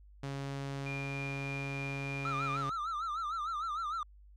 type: tone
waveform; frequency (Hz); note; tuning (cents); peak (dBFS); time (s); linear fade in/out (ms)
sawtooth; 138.3; C#3; -4; -33; 0.23-2.7; 5
type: tone with tremolo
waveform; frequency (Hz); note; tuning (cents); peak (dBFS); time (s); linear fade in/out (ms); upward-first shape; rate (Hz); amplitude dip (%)
sine; 2410; D7; +44; -39; 0.86-2.57; 5; triangle; 3.3; 30
type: tone with vibrato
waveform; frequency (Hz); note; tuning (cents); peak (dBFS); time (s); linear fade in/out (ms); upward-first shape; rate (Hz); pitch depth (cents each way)
triangle; 1270; D#6; +35; -32; 2.25-4.03; 2; sine; 6.6; 130
effects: added 50 Hz sine -54 dBFS peak until 4.36 s + low-pass 7000 Hz 12 dB/octave